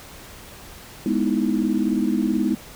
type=chord; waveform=sine; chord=E major seventh; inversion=first; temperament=equal; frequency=207.7 / 246.9 / 311.1 / 329.6 Hz; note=G#3 / B3 / D#4 / E4; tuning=0 / 0 / 0 / 0 cents; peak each=-23 / -23 / -24 / -27 dBFS; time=1.06-2.55 s; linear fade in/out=2 ms; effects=pink hiss -42 dBFS RMS until 2.75 s